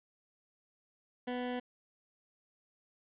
20% pulse tone, 247.7 Hz, B3, 5 cents sharp, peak -30 dBFS, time 1.27-1.6 s, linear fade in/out 10 ms, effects resampled to 8000 Hz + 10-bit

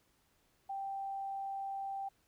sine tone, 784 Hz, G5, in tune, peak -37 dBFS, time 0.69-2.09 s, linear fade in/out 10 ms, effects pink hiss -73 dBFS RMS until 2.27 s

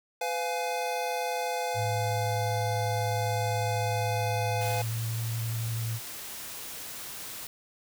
square chord, F diminished, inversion second, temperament just, 502.9 / 698.5 / 838.1 Hz, Cb5 / F5 / Ab5, +31 / 0 / +16 cents, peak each -34 dBFS, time 0.21-4.82 s, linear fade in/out 5 ms
sine tone with pitch glide, 108.5 to 113.96 Hz, A2 to A#2, -24 to -39 cents, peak -29 dBFS, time 1.74-6 s, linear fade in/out 50 ms, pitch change +85 cents, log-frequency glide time 4.59-4.92 s
white noise, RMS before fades -40 dBFS, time 4.61-7.47 s, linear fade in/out 2 ms
effects none

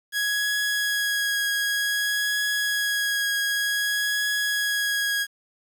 sawtooth tone with vibrato, 1661.2 Hz, G#6, in tune, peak -19 dBFS, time 0.12-5.27 s, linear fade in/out 50 ms, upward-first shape triangle, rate 0.54 Hz, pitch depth 14 cents each way, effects 8-bit

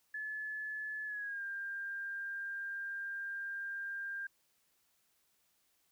sine tone with pitch glide, 1721 to 1596.5 Hz, A6 to G6, -39 to +31 cents, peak -38 dBFS, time 0.14-4.27 s, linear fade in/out 5 ms, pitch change -130 cents, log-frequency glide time 1.05-1.43 s, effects white hiss -75 dBFS RMS until 5.91 s

